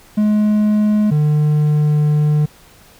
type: tone pair in turn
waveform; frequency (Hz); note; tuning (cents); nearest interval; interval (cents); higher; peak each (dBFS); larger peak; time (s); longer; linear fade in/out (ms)
triangle; 211.1 / 150.09; G#3 / D3; +29 / +38; tritone; 591; first; -9; neither; 0.17-1.11 / 1.11-2.46; second; 10
effects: pink hiss -46 dBFS RMS until 2.99 s